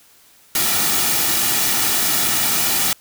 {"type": "noise with comb filter", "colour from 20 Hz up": "white", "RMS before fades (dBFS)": -18, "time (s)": [0.55, 2.93], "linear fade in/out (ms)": 2, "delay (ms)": 1.9, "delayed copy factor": -0.5, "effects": ["white hiss -51 dBFS RMS until 3 s"]}